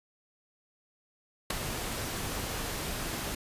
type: noise with ADSR envelope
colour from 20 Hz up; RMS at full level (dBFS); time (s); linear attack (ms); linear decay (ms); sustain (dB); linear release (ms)
pink; -25; 1.5-3.35; 7; 3; -10; 5
effects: resampled to 32000 Hz